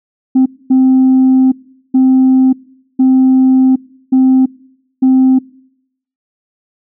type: tone bursts at uneven times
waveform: sine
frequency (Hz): 260.7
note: C4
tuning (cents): -6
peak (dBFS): -3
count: 6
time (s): 0.35-0.46 / 0.7-1.52 / 1.94-2.53 / 2.99-3.76 / 4.12-4.46 / 5.02-5.39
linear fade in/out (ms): 10
effects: noise-tail reverb RT60 0.8 s tail -25 dB re dry + tanh soft clip ceiling -3 dBFS